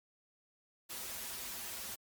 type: noise with comb filter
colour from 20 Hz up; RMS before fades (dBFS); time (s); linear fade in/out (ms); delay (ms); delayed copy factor
white; -43; 0.89-1.96; 20; 6.7; -0.9
effects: MP3 96 kbps